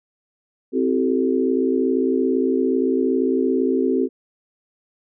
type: chord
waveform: sine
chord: A minor seventh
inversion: first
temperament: equal with one note detuned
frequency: 261.6 / 329.6 / 382.4 / 440 Hz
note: C4 / E4 / G4 / A4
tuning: 0 / 0 / -43 / 0 cents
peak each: -20 / -26 / -21 / -24 dBFS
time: 0.72-4.09 s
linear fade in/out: 50 ms
effects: none